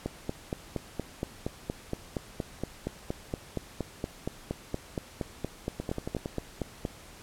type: two click trains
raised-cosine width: 2 ms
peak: -19 / -17 dBFS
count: 6 / 30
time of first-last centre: 5.8-6.259 / 0.06-6.852 s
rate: 10.9 / 4.27 Hz
effects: pink hiss -50 dBFS RMS until 7.22 s + low-pass 12000 Hz 12 dB/octave